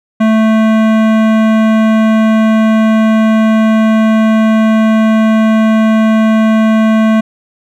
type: tone with hard clipping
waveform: sine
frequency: 220 Hz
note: A3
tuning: in tune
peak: -8 dBFS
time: 0.2-7.21 s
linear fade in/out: 10 ms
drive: 17 dB
effects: none